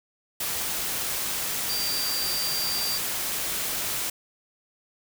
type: tone in noise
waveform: sine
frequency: 4714 Hz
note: D8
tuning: 6 cents sharp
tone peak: -28 dBFS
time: 1.69-2.98 s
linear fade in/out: 5 ms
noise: white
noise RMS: -29 dBFS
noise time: 0.4-4.1 s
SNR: -2 dB
effects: none